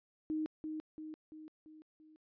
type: tone with echo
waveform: sine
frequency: 311.1 Hz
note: D#4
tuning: in tune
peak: -33 dBFS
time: 0.3-0.46 s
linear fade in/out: 0 ms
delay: 340 ms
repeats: 5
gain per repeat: -5 dB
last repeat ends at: 2.16 s
effects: resampled to 11025 Hz